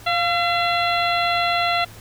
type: harmonic tone with a mistuned harmonic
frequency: 679 Hz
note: F5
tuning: 49 cents flat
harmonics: 1 / 2 / 3 / 4 / 5 / 6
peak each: -21 / -24 / -26 / -27 / -28 / -29 dBFS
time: 0.06-1.85 s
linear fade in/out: 10 ms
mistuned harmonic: 1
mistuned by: +47 cents
effects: added 108 Hz sine -44 dBFS peak until 2 s + pink hiss -44 dBFS RMS until 2 s